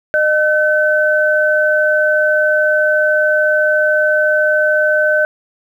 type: tone pair together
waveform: sine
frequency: 610 / 1523.8 Hz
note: D#5 / G6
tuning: -34 / -49 cents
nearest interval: octave + major third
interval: 1585 cents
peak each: -13 dBFS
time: 0.14-5.25 s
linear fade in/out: 0 ms
effects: 8-bit